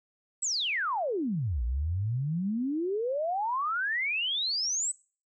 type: exponential two-way sweep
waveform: sine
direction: down then up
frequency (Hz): 8160 to 55.9 to 8160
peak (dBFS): -27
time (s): 0.42-4.92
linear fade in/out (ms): 10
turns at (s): 1.63
effects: noise-tail reverb RT60 0.4 s tail -23 dB re dry